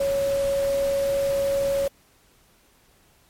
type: tone in noise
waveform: sine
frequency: 555 Hz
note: C#5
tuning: 2 cents sharp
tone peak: -20 dBFS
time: 0-1.88 s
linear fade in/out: 5 ms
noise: pink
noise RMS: -36 dBFS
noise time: 0-1.88 s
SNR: +13 dB
effects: pink hiss -59 dBFS RMS until 3.29 s + MP3 64 kbps